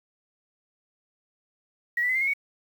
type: tone with pitch steps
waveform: sine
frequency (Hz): 1910 / 1970.5 / 2033 / 2097 / 2164 / 2232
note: A#6 / B6 / B6 / C7 / C#7 / C#7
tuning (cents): +42 / -4 / +50 / +3 / -42 / +11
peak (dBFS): -22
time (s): 1.97-2.336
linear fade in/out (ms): 5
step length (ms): 61
effects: 8-bit